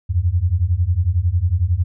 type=beating tone pair; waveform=sine; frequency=82.41 / 93.41 Hz; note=E2 / F#2; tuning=0 / +17 cents; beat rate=11 Hz; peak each=-18 / -17 dBFS; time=0.09-1.84 s; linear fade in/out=20 ms; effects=none